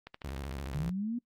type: click train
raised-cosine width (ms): 0.3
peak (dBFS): -28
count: 10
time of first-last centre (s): 0.07-0.737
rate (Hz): 13.5
type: tone with vibrato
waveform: sawtooth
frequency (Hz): 67.9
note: C#2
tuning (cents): -35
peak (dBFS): -33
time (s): 0.24-0.9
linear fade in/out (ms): 5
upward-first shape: square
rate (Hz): 14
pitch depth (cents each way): 140
type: linear sweep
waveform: sine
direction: up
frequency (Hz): 138.59 to 246.4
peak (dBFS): -31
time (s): 0.74-1.19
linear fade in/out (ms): 10
effects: noise-tail reverb RT60 0.1 s tail -23 dB re dry + Opus 48 kbps